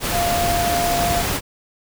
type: tone in noise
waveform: sine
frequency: 695 Hz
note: F5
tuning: 9 cents flat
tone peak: -19 dBFS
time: 0.11-1.24 s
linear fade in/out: 50 ms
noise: pink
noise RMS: -22 dBFS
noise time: 0-1.41 s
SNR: 0 dB
effects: none